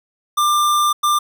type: tone bursts at uneven times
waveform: square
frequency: 1191 Hz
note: D6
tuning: 24 cents sharp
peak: -14 dBFS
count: 2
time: 0.37-0.93 / 1.03-1.19 s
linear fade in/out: 10 ms
effects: none